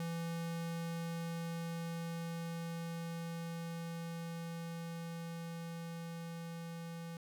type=tone with level ramp; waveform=square; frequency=167.2 Hz; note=E3; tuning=25 cents sharp; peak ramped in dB=-38 to -44 dBFS; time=0-7.17 s; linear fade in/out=2 ms; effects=none